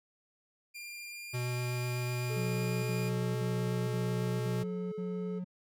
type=tone with pitch glide; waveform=sawtooth; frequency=2395 to 2426 Hz; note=D7 to D#7; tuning=+33 to -44 cents; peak=-39 dBFS; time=0.74-3.1 s; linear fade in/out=20 ms; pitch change=+23 cents; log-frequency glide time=0.93-2.82 s
type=tone with vibrato; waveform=square; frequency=123.47 Hz; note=B2; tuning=in tune; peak=-33 dBFS; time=1.33-4.64 s; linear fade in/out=20 ms; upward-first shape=triangle; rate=8 Hz; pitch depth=10 cents each way
type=tone; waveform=triangle; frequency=430.7 Hz; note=A4; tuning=37 cents flat; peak=-36 dBFS; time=2.29-5.4 s; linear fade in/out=20 ms
type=tone bursts; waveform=triangle; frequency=180.8 Hz; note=F#3; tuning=40 cents flat; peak=-33 dBFS; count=6; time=2.36-5.445 s; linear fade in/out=10 ms; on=470 ms; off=53 ms
effects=none